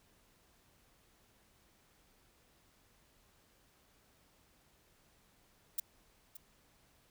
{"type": "noise with echo", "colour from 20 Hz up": "violet", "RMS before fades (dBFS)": -34, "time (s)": [5.78, 5.8], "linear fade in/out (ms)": 5, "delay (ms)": 570, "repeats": 1, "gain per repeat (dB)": -14, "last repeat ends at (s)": 6.37, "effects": ["pink hiss -69 dBFS RMS until 7.1 s"]}